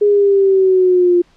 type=exponential sweep; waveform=sine; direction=down; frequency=415.3 to 348.5 Hz; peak=-8 dBFS; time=0.01-1.22 s; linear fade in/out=10 ms; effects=pink hiss -53 dBFS RMS until 1.36 s + low-pass 5000 Hz 12 dB/octave